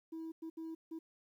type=tone bursts at uneven times; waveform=sine; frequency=324.3 Hz; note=E4; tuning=28 cents flat; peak=-39 dBFS; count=4; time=0.12-0.32 / 0.42-0.5 / 0.57-0.75 / 0.91-0.99 s; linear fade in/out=10 ms; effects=tanh soft clip ceiling -40 dBFS + 12-bit